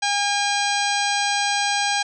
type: harmonic tone with a mistuned harmonic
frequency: 810 Hz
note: G#5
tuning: 43 cents flat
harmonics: 1 / 2 / 3 / 4 / 5 / 6 / 7 / 8 / 10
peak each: -23 / -26 / -28 / -29 / -30 / -31 / -31 / -32 / -33 dBFS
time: 0.02-2.03 s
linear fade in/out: 10 ms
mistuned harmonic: 10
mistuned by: -15 cents
effects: none